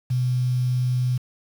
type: tone with quantisation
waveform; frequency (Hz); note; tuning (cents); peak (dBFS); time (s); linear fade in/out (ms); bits
sine; 125.6; B2; +30; -19; 0.1-1.18; 10; 7
effects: none